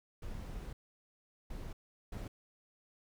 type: noise bursts at uneven times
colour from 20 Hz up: brown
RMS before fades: -43 dBFS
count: 3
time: 0.22-0.73 / 1.5-1.73 / 2.12-2.28 s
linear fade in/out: 5 ms
effects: none